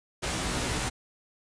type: noise with comb filter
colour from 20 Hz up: pink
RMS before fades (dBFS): -30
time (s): 0.22-0.9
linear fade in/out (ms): 20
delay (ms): 16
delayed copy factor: +0.95
effects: resampled to 22050 Hz